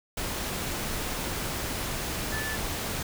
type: tone in noise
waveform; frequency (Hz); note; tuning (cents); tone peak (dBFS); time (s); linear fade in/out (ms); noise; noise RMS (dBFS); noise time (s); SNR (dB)
sine; 1746; A6; -14; -33; 2.32-2.56; 5; pink; -32; 0.17-3.03; -4
effects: none